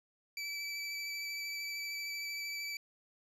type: tone with vibrato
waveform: 25% pulse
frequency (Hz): 2312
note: D7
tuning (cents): -28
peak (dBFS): -34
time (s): 0.37-2.77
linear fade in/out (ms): 2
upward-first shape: sine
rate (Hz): 13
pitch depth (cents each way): 12
effects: low-pass 12000 Hz 12 dB/octave